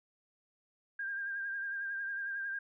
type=tone with vibrato; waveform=sine; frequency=1600 Hz; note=G6; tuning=35 cents sharp; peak=-35 dBFS; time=0.99-2.59 s; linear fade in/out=5 ms; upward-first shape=triangle; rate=11 Hz; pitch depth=43 cents each way; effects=none